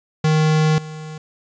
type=tone with level steps; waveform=square; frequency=155.56 Hz; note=D#3; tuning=in tune; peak=-14 / -30 dBFS; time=0.24-1.18 s; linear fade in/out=5 ms; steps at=0.78 s; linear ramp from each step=2 ms; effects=resampled to 16000 Hz + 8-bit